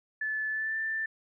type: tone with pitch glide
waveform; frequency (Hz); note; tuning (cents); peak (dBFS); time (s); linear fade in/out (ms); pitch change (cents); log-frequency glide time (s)
sine; 1737 to 1774.5; A6 to A6; -23 to +14; -29; 0.21-1.06; 5; +37; 0.5-0.77
effects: none